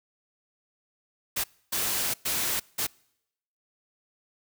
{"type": "noise bursts at uneven times", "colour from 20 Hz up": "white", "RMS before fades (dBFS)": -28, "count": 4, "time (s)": [[1.36, 1.44], [1.72, 2.14], [2.25, 2.6], [2.78, 2.87]], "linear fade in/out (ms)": 10, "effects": ["noise-tail reverb RT60 0.8 s tail -26 dB re dry"]}